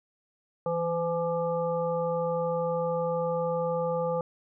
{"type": "harmonic tone with a mistuned harmonic", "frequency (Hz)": 169.8, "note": "F3", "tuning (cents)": -48, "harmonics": [1, 3, 5, 7], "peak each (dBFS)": [-34, -27, -35, -37], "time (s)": [0.66, 4.21], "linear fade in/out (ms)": 2, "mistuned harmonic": 1, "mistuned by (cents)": -44, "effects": []}